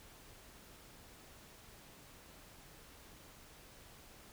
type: silence
effects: pink hiss -58 dBFS RMS until 4.32 s